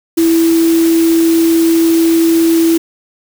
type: tone in noise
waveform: sine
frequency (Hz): 330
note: E4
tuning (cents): +2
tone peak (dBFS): -7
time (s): 0.17-2.78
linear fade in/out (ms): 10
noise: white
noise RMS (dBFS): -23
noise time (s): 0.17-2.78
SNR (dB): +13
effects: none